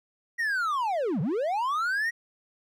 triangle linear two-way sweep, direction down then up, 1918 to 131.3 to 1918 Hz, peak -23 dBFS, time 0.38-2.11 s, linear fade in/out 20 ms, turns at 1.21 s, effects none

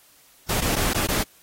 pink noise with dropouts, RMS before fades -24 dBFS, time 0.49-1.23 s, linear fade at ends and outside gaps 5 ms, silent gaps 0.607-0.618 / 0.757-0.764 / 0.932-0.945 / 1.069-1.085 s, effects white hiss -55 dBFS RMS until 1.42 s + AAC 48 kbps

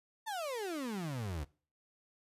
35% pulse exponential sweep, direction down, 920 to 68.2 Hz, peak -35 dBFS, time 0.26-1.45 s, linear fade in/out 20 ms, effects noise-tail reverb RT60 0.4 s tail -22 dB re dry + resampled to 32000 Hz

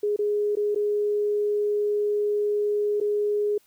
sine tone with dropouts, 415.3 Hz, G#4, in tune, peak -21 dBFS, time 0.03-3.58 s, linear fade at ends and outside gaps 5 ms, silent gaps 0.163-0.189 / 0.554-0.569 / 0.748-0.758 / 3.002-3.011 s, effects white hiss -62 dBFS RMS until 3.66 s

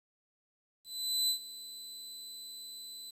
sawtooth tone with ADSR envelope, 4013 Hz, B7, 27 cents sharp, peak -24 dBFS, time 0.84-3.11 s, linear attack 450 ms, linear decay 94 ms, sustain -17 dB, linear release 11 ms, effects resampled to 32000 Hz + 10-bit

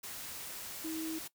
sine tone in noise, 320 Hz, D#4, 49 cents sharp, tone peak -36 dBFS, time 0.84-1.19 s, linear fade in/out 10 ms, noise white, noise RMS -44 dBFS, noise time 0.03-1.28 s, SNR +5 dB, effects noise-tail reverb RT60 0.1 s tail -18 dB re dry

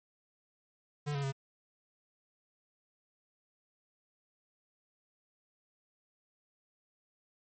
square tone with pitch steps, 146.8 / 140.6 / 136.2 Hz, D3 / C#3 / C#3, 0 / +25 / -30 cents, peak -33 dBFS, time 1.06-1.324 s, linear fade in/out 20 ms, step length 88 ms, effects MP3 32 kbps

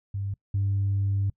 sine tone pair in turn, 99 / 99 Hz, G2 / G2, +18 / +18 cents, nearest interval unison, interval 0 cents, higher neither, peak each -27 / -21 dBFS, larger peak second, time 0.14-0.34 / 0.54-1.3 s, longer second, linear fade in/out 5 ms, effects noise-tail reverb RT60 0.1 s tail -25 dB re dry + tanh soft clip ceiling -19 dBFS

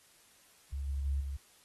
sine tone with level steps, 69.3 Hz, C#2, in tune, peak -34 / -32 / -29 / -35 dBFS, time 0.72-1.37 s, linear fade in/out 10 ms, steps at 0.88 / 1.04 / 1.2 s, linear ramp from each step 10 ms, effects white hiss -63 dBFS RMS until 1.64 s + AAC 32 kbps

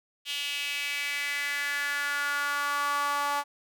sawtooth tone with high-pass filter sweep, 286.8 Hz, D4, 41 cents flat, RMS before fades -30 dBFS, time 0.25-3.44 s, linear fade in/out 50 ms, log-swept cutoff 3000 to 950 Hz, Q 4.4, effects none

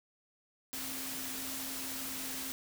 sine tone in noise, 264.6 Hz, C4, 20 cents sharp, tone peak -47 dBFS, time 0.73-2.52 s, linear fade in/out 0 ms, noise white, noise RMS -40 dBFS, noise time 0.73-2.52 s, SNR -10 dB, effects none

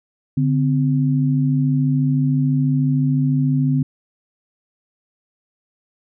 sine tone pair together, 144.3 / 258.2 Hz, D3 / C4, -30 / -23 cents, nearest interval minor seventh, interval 1007 cents, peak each -16 / -19 dBFS, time 0.37-3.83 s, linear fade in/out 5 ms, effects none

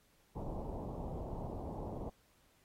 pink low-pass noise, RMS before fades -42 dBFS, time 0.35-2.1 s, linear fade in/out 10 ms, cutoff 930 Hz, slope 48 dB/octave, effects pink hiss -71 dBFS RMS until 2.64 s + AAC 48 kbps

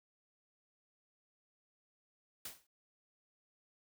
white noise with exponential decay, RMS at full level -41 dBFS, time 2.45-2.67 s, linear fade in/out 5 ms, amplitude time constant 46 ms, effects none

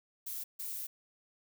violet noise bursts at uneven times, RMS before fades -40 dBFS, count 2, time 0.26-0.44 / 0.59-0.87 s, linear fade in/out 10 ms, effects none

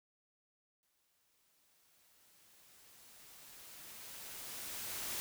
white noise with exponential growth, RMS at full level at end -40 dBFS, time 0.83-5.2 s, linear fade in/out 0 ms, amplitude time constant 950 ms, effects none

